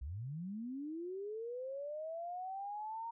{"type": "linear sweep", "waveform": "sine", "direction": "up", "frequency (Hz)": [58.27, 932.3], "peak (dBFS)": -40, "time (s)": [0.01, 3.11], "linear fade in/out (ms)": 10, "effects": []}